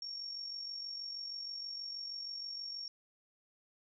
sine tone with amplitude modulation, 5520 Hz, F8, 21 cents flat, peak -38 dBFS, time 0.02-2.88 s, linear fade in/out 2 ms, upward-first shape sine, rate 46.3 Hz, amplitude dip 50%, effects none

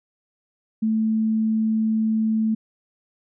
sine tone, 220 Hz, A3, in tune, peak -18 dBFS, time 0.82-2.55 s, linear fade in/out 10 ms, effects none

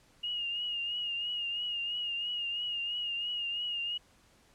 sine tone with vibrato, 2854 Hz, F7, 37 cents sharp, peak -32 dBFS, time 0.23-3.98 s, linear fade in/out 10 ms, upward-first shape triangle, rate 3 Hz, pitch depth 52 cents each way, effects pink hiss -64 dBFS RMS until 4.54 s + low-pass 10000 Hz 12 dB/octave

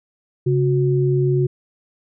sine tone pair together, 136.3 / 364.6 Hz, C#3 / F#4, -29 / -25 cents, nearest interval octave + perfect fourth, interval 1704 cents, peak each -16 / -19 dBFS, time 0.46-1.47 s, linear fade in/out 10 ms, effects none

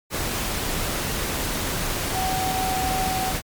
sine tone in noise, 754 Hz, F#5, 32 cents sharp, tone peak -24 dBFS, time 2.12-3.34 s, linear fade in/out 50 ms, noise pink, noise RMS -26 dBFS, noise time 0.1-3.42 s, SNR -1 dB, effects MP3 96 kbps

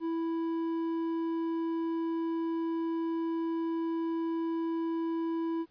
sine tone with hard clipping, 329.6 Hz, E4, in tune, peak -31 dBFS, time 0-5.66 s, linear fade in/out 50 ms, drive 6 dB, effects pink hiss -69 dBFS RMS until 5.7 s + resampled to 11025 Hz

